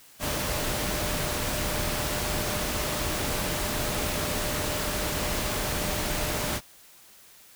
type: tone in noise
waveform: sine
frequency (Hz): 600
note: D5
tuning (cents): +37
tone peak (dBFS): -37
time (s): 0.19-6.61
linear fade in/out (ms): 50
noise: pink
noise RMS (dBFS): -29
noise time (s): 0.19-6.61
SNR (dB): -11
effects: white hiss -53 dBFS RMS until 7.55 s